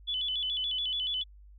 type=tone with vibrato; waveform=sine; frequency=3218 Hz; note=G7; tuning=45 cents sharp; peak=-29 dBFS; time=0.07-1.24 s; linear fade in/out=20 ms; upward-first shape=square; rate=7 Hz; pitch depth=110 cents each way; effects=added 50 Hz sine -50 dBFS peak until 1.58 s